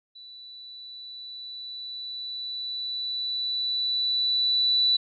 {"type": "tone with level ramp", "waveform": "sine", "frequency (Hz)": 3964, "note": "B7", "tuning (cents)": 6, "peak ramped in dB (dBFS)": [-43, -18], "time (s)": [0.15, 4.97], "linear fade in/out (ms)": 10, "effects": []}